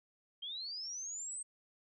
sine linear sweep, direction up, 3136 to 8372 Hz, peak -40 dBFS, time 0.42-1.43 s, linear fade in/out 10 ms, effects none

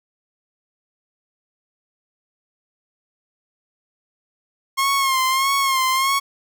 sawtooth tone with vibrato, 1073 Hz, C6, 43 cents sharp, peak -13 dBFS, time 4.77-6.2 s, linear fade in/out 20 ms, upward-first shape sine, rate 1.6 Hz, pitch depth 56 cents each way, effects none

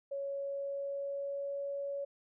sine tone with pitch glide, 556 to 561.2 Hz, C#5 to C#5, +5 to +21 cents, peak -35 dBFS, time 0.11-2.05 s, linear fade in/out 10 ms, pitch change +16 cents, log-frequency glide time 0.21-1.6 s, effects none

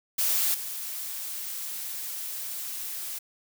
blue noise with level steps, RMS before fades -25 / -35 dBFS, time 0.18-3.19 s, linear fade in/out 10 ms, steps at 0.54 s, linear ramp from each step 5 ms, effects none

